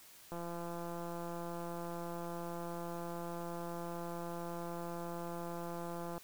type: click train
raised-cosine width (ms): 1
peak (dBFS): -30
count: 1003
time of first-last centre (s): 0.32-6.18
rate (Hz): 171
effects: white hiss -58 dBFS RMS until 6.23 s